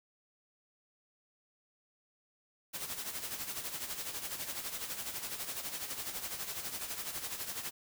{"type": "noise with tremolo", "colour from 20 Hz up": "white", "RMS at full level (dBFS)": -38, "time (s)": [2.73, 7.71], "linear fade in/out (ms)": 20, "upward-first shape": "sine", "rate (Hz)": 12, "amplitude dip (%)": 60, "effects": []}